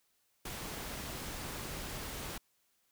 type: noise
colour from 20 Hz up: pink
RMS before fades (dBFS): -42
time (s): 0.45-2.38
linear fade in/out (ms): 5
effects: white hiss -75 dBFS RMS until 2.91 s